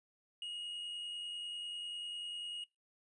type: tone with amplitude modulation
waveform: triangle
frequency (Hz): 2878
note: F#7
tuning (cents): -49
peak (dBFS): -37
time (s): 0.42-2.64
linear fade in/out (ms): 2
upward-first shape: sine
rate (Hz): 90.1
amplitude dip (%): 30
effects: noise-tail reverb RT60 0.2 s tail -22 dB re dry + resampled to 24000 Hz